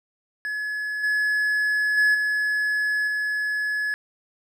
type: tone with level steps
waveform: triangle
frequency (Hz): 1700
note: G#6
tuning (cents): +40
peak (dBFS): -24 / -18 / -14 / -19 / -21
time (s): 0.45-3.94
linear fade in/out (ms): 0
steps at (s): 1.03 / 1.97 / 2.14 / 3.07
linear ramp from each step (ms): 10
effects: none